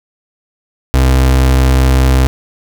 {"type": "tone", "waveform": "35% pulse", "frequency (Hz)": 65.1, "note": "C2", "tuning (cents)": -8, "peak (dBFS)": -5, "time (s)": [0.94, 2.27], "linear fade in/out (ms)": 0, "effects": []}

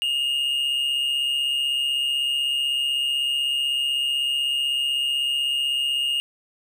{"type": "tone with amplitude modulation", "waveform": "triangle", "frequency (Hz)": 2843, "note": "F7", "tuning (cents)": 30, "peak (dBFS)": -17, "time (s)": [0.02, 6.2], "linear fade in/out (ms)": 0, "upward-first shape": "sine", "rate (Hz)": 136, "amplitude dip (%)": 50, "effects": []}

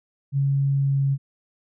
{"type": "tone with pitch glide", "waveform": "sine", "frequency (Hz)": [138.59, 137.71], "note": ["C#3", "C#3"], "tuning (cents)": [0, -11], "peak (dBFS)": -18, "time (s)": [0.32, 1.18], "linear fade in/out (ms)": 50, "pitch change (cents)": -11, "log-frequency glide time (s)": [0.72, 1.05], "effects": []}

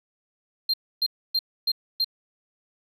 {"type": "tone bursts", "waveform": "triangle", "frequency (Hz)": 4186, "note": "C8", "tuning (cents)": 0, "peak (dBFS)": -19, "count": 5, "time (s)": [0.69, 2.045], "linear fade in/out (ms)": 5, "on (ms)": 47, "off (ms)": 280, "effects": []}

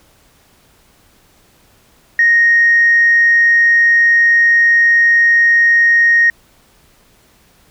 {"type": "tone", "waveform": "sine", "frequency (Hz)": 1864.7, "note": "A#6", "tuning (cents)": 0, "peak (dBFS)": -6, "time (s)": [2.19, 6.3], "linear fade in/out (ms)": 2, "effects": ["tanh soft clip ceiling -2 dBFS", "pink hiss -51 dBFS RMS until 7.7 s"]}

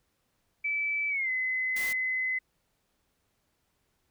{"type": "tone with pitch glide", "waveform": "sine", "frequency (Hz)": [2310, 2034], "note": ["D7", "C7"], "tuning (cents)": [-29, -50], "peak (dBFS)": -27, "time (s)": [0.64, 2.39], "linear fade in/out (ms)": 10, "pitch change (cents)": -221, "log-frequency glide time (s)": [1.09, 1.3]}
{"type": "noise", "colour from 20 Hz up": "white", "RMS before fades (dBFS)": -39, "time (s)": [1.76, 1.93], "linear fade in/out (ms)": 5}
{"effects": ["pink hiss -75 dBFS RMS until 4.1 s"]}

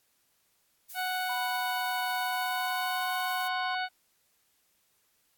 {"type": "noise", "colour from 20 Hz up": "violet", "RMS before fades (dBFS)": -42, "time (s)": [0.89, 3.48], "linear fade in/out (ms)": 10}
{"type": "harmonic tone", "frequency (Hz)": 740, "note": "F#5", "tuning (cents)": 0, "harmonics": [1, 2, 3, 4, 5, 6], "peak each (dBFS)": [-32, -34, -40, -42, -43, -43], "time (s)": [0.94, 3.89], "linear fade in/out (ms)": 50}
{"type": "tone with pitch glide", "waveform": "triangle", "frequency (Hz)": [987.8, 1052.6], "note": ["B5", "C6"], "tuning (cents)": [0, 10], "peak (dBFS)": -34, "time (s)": [1.29, 3.75], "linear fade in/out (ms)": 5, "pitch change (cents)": 110, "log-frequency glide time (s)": [2.17, 3.14]}
{"effects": ["white hiss -71 dBFS RMS until 5.37 s", "AAC 64 kbps"]}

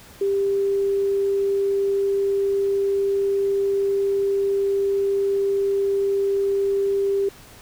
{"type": "tone", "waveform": "sine", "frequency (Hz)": 395.7, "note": "G4", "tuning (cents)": 16, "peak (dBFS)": -18, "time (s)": [0.21, 7.29], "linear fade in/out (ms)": 5, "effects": ["pink hiss -46 dBFS RMS until 7.61 s"]}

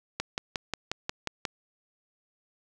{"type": "click train", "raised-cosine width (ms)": 0.2, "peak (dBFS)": -12, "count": 8, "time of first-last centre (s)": [0.2, 1.452], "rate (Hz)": 5.59, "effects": []}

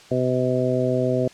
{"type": "harmonic tone", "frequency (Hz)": 127.1, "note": "C3", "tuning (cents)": -50, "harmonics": [1, 2, 3, 4, 5], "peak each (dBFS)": [-25, -25, -25, -25, -25], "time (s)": [0.11, 1.28], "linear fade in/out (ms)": 5, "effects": ["white hiss -47 dBFS RMS until 1.33 s", "low-pass 6000 Hz 12 dB/octave"]}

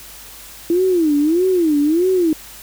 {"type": "tone with vibrato", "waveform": "sine", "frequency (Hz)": 329.6, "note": "E4", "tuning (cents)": 0, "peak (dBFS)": -12, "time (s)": [0.7, 2.33], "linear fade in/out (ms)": 2, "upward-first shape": "sine", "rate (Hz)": 1.6, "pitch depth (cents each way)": 230, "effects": ["added 50 Hz sine -47 dBFS peak until 2.62 s", "white hiss -38 dBFS RMS until 2.62 s"]}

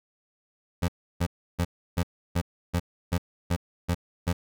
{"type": "tone bursts", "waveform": "25% pulse", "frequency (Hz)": 87.31, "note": "F2", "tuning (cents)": 0, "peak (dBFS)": -19, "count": 10, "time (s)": [0.82, 4.33], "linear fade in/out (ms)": 10, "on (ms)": 63, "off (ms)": 320, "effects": []}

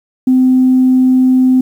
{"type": "tone", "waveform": "sine", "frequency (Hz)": 257, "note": "C4", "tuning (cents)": -31, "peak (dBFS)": -5, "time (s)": [0.27, 1.61], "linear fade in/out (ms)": 5, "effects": ["tanh soft clip ceiling -1 dBFS", "7-bit"]}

